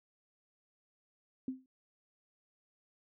sine tone with exponential decay, 260 Hz, C4, 11 cents flat, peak -31 dBFS, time 1.48-1.66 s, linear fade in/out 2 ms, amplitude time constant 38 ms, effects none

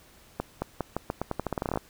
accelerating click train, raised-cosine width 1 ms, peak -14 dBFS, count 18, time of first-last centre 0.4-1.774 s, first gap 220 ms, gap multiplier 0.85, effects pink hiss -56 dBFS RMS until 1.89 s

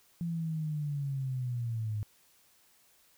sine linear sweep, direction down, 171.2 to 103.6 Hz, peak -31 dBFS, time 0.21-2.03 s, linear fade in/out 0 ms, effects white hiss -65 dBFS RMS until 3.17 s

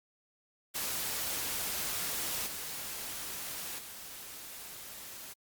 white noise with level steps, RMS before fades -35 / -40 / -46 dBFS, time 0.74-5.34 s, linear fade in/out 20 ms, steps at 2.46 / 3.78 s, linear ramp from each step 10 ms, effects Opus 48 kbps

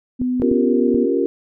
sine tone with pitch glide, 251 to 246.3 Hz, B3 to B3, +28 to -5 cents, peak -17 dBFS, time 0.19-1.06 s, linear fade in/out 20 ms, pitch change -33 cents, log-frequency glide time 0.69-0.94 s
clicks, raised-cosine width 3 ms, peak -15 dBFS, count 4, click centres 0.216 / 0.399 / 0.515 / 0.945 s
sine chord, G half-diminished seventh, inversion second, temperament equal, 277.2 / 349.2 / 392 / 466.2 Hz, Db4 / F4 / G4 / Bb4, 0 / 0 / 0 / 0 cents, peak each -21 dBFS, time 0.42-1.26 s, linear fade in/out 0 ms
effects none

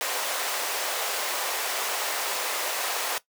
pink high-pass noise, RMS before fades -29 dBFS, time 0.01-3.18 s, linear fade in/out 0 ms, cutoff 500 Hz, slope 24 dB/octave, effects noise-tail reverb RT60 0.1 s tail -17 dB re dry

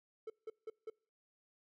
triangle tone bursts, 440 Hz, A4, in tune, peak -39 dBFS, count 4, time 0.27-0.9 s, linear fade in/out 5 ms, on 30 ms, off 170 ms, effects noise-tail reverb RT60 0.5 s tail -26 dB re dry

